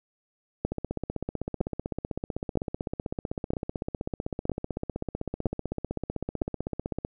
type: two click trains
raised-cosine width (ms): 2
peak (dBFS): -17 / -12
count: 101 / 7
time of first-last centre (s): 0.72-7.049 / 0.65-6.419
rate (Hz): 15.8 / 1.04
effects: none